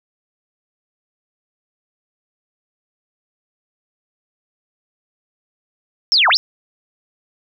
sine linear two-way sweep, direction down then up, 5588 to 651 to 5588 Hz, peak -10 dBFS, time 6.12-6.37 s, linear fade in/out 0 ms, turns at 6.29 s, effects none

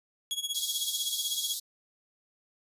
sawtooth tone with tremolo, 3337 Hz, G#7, 8 cents sharp, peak -25 dBFS, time 0.31-1.54 s, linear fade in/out 0 ms, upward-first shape sine, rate 16 Hz, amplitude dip 85%
pink high-pass noise, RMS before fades -35 dBFS, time 0.54-1.6 s, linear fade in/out 10 ms, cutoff 3500 Hz, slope 96 dB/octave
effects resampled to 32000 Hz

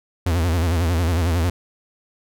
45% pulse tone with vibrato, 84.7 Hz, E2, 48 cents sharp, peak -17 dBFS, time 0.26-1.5 s, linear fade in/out 5 ms, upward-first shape sine, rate 11 Hz, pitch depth 120 cents each way, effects none

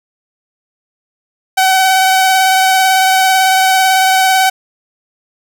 sawtooth tone with vibrato, 758 Hz, F#5, 42 cents sharp, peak -4 dBFS, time 1.57-4.5 s, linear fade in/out 10 ms, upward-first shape sine, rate 18 Hz, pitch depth 17 cents each way, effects none

